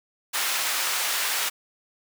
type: high-pass noise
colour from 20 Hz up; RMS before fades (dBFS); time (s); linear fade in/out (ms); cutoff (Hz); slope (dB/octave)
pink; -26; 0.33-1.5; 20; 1200; 12
effects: none